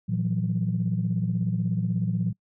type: tone cluster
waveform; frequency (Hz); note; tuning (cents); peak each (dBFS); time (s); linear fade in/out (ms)
sine; 115.3 / 167.9 / 184.3; A#2 / E3 / F#3; -19 / +32 / -7; -27; 0.08-2.33; 20
effects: noise-tail reverb RT60 0.1 s tail -25 dB re dry + tanh soft clip ceiling -14 dBFS